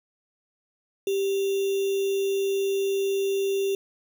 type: tone with sample-and-hold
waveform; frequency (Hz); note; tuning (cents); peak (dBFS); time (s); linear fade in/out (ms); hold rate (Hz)
sine; 392; G4; 0; -22; 1.07-3.75; 2; 3150
effects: none